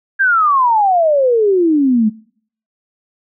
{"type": "exponential sweep", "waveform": "sine", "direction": "down", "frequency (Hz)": [1624, 207.7], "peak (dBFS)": -9, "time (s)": [0.19, 2.1], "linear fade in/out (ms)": 20, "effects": ["noise-tail reverb RT60 0.6 s tail -25 dB re dry"]}